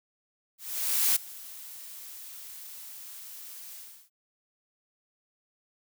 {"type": "noise with ADSR envelope", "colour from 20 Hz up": "blue", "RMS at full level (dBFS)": -23, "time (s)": [0.58, 4.1], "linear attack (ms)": 580, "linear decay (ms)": 8, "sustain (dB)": -21, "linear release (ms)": 340, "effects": []}